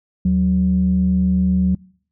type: tone pair together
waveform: sine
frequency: 77 / 184.89 Hz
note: D#2 / F#3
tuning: -17 / -1 cents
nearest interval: octave + minor third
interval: 1516 cents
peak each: -20 / -13 dBFS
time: 0.25-1.75 s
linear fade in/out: 5 ms
effects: noise-tail reverb RT60 0.6 s tail -26 dB re dry + tanh soft clip ceiling -7 dBFS